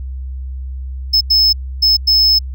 triangle tone bursts at uneven times, 5210 Hz, E8, 21 cents flat, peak -7 dBFS, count 4, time 1.13-1.21 / 1.3-1.53 / 1.82-1.97 / 2.07-2.39 s, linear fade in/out 10 ms, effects added 65 Hz sine -22 dBFS peak until 2.54 s

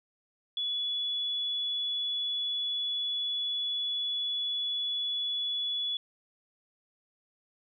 sine tone, 3412 Hz, G#7, 46 cents sharp, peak -29 dBFS, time 0.57-5.97 s, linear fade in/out 2 ms, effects none

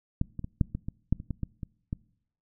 clicks, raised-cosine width 5 ms, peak -13 / -23 / -22 / -10 / -19 / -21 / -11 / -27 / -19 / -18 / -23 / -18 dBFS, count 12, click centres 0.214 / 0.393 / 0.444 / 0.612 / 0.75 / 0.885 / 1.126 / 1.201 / 1.307 / 1.433 / 1.632 / 1.929 s, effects noise-tail reverb RT60 0.7 s tail -24 dB re dry

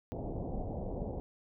pink low-pass noise, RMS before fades -38 dBFS, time 0.12-1.2 s, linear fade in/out 0 ms, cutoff 780 Hz, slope 48 dB/octave, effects none

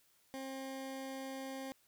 20% pulse tone, 266.8 Hz, C4, 34 cents sharp, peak -37 dBFS, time 0.34-1.72 s, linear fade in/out 0 ms, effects white hiss -71 dBFS RMS until 1.87 s

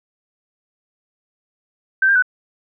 sine tone with pitch steps, 1552 / 1597 / 1495 Hz, G6 / G6 / F#6, -18 / +32 / +17 cents, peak -11 dBFS, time 2.02-2.224 s, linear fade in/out 5 ms, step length 68 ms, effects none

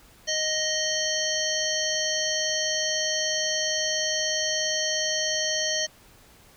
harmonic tone, 622.3 Hz, D#5, in tune, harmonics 1 / 3 / 5 / 7 / 9 / 10, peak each -31 / -31 / -31 / -31 / -31 / -31 dBFS, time 0.27-5.87 s, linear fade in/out 20 ms, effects pink hiss -54 dBFS RMS until 6.56 s

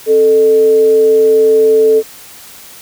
sine tone with frequency modulation, 440 Hz, A4, in tune, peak -5 dBFS, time 0.06-2.03 s, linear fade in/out 50 ms, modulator 173 Hz, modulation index 0.22, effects white hiss -35 dBFS RMS until 2.81 s

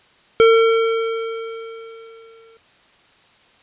square tone with exponential decay, 453.2 Hz, A#4, 49 cents flat, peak -8 dBFS, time 0.4-2.57 s, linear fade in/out 0 ms, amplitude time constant 470 ms, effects white hiss -53 dBFS RMS until 3.62 s + resampled to 8000 Hz

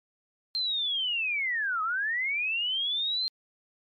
sine linear two-way sweep, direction down then up, 4186 to 1244.5 to 4186 Hz, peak -26 dBFS, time 0.55-3.28 s, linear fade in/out 0 ms, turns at 1.82 s, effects MP3 96 kbps

